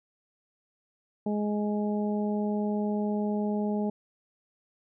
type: harmonic tone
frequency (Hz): 208.8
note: G#3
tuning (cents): +10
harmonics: 1 / 2 / 3 / 4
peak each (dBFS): -27 / -33 / -37 / -39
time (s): 1.26-3.9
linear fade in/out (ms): 5
effects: none